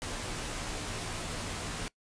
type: noise with comb filter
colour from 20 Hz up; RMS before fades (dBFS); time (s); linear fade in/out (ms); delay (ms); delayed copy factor
pink; -37; 0.02-1.88; 0; 15; -0.55
effects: noise-tail reverb RT60 0.1 s tail -22 dB re dry + resampled to 22050 Hz